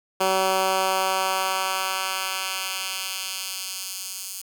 10% pulse tone with high-pass filter sweep, 189.6 Hz, F#3, 43 cents sharp, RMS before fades -26 dBFS, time 0.2-4.42 s, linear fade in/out 10 ms, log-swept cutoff 400 to 6900 Hz, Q 0.85, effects 7-bit

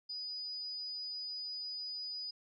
sine tone, 4953 Hz, D#8, 9 cents flat, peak -39 dBFS, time 0.09-2.31 s, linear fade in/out 10 ms, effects none

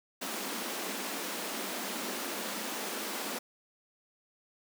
pink high-pass noise, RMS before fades -37 dBFS, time 0.21-3.39 s, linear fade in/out 10 ms, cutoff 190 Hz, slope 96 dB/octave, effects none

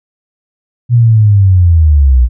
sine linear sweep, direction down, 122.6 to 57.9 Hz, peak -3 dBFS, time 0.89-2.29 s, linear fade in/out 50 ms, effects none

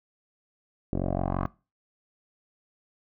10% pulse tone with low-pass filter sweep, 45.91 Hz, F#1, 13 cents flat, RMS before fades -28 dBFS, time 0.93-1.46 s, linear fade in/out 0 ms, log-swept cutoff 440 to 1200 Hz, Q 3, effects noise-tail reverb RT60 0.3 s tail -21 dB re dry

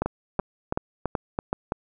two click trains, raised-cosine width 1 ms, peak -10 / -11 dBFS, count 5 / 6, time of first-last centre 0.02-1.529 / 0.06-1.721 s, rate 2.65 / 3.01 Hz, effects none

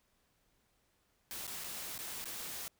white noise with dropouts, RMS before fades -43 dBFS, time 1.31-2.68 s, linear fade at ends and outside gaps 0 ms, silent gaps 1.468-1.477 / 1.638-1.642 / 1.979-1.989 / 2.242-2.256 s, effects pink hiss -75 dBFS RMS until 2.79 s

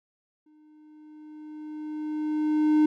triangle tone with exponential growth, 305.2 Hz, D#4, 33 cents flat, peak -14 dBFS, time 0.46-2.86 s, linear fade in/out 5 ms, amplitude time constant 520 ms, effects none

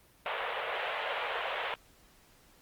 pink band-pass noise, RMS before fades -35 dBFS, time 0.26-1.74 s, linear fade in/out 0 ms, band 470 to 3300 Hz, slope 48 dB/octave, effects pink hiss -62 dBFS RMS until 2.61 s + Opus 32 kbps

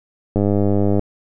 click train, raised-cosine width 2 ms, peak -5 dBFS, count 65, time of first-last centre 0.36-0.994 s, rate 101 Hz, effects none

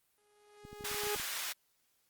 sawtooth tone with exponential growth, 415.3 Hz, G#4, in tune, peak -29 dBFS, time 0.18-1.15 s, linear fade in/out 0 ms, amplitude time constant 210 ms
clicks, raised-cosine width 3 ms, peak -37 dBFS, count 10, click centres 0.651 / 0.73 / 0.809 / 0.84 / 0.915 / 0.945 / 1.036 / 1.069 / 1.161 / 1.198 s
pink high-pass noise, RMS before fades -39 dBFS, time 0.84-1.53 s, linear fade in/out 10 ms, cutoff 1400 Hz, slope 12 dB/octave
effects white hiss -75 dBFS RMS until 2.09 s + Opus 32 kbps

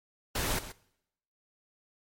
pink noise with echo, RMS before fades -31 dBFS, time 0.35-0.59 s, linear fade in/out 5 ms, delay 130 ms, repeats 1, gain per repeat -13 dB, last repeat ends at 0.72 s, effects noise-tail reverb RT60 0.8 s tail -22 dB re dry + MP3 64 kbps

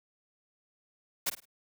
white noise with echo, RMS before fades -29 dBFS, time 1.26-1.3 s, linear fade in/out 10 ms, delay 52 ms, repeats 3, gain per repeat -11 dB, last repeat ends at 1.456 s, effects high-pass 100 Hz 12 dB/octave

